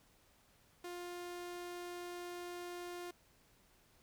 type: tone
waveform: sawtooth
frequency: 352.4 Hz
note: F4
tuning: 16 cents sharp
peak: -40 dBFS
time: 0.84-3.11 s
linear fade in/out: 5 ms
effects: pink hiss -69 dBFS RMS until 4.02 s